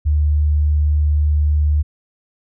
sine tone, 74.7 Hz, D2, 30 cents sharp, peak -12 dBFS, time 0.05-1.83 s, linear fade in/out 20 ms, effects none

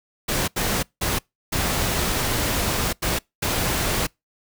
pink noise bursts at uneven times, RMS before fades -23 dBFS, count 6, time 0.28-0.48 / 0.56-0.83 / 1.01-1.19 / 1.52-2.93 / 3.02-3.19 / 3.42-4.07 s, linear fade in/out 10 ms, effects noise-tail reverb RT60 0.2 s tail -26 dB re dry

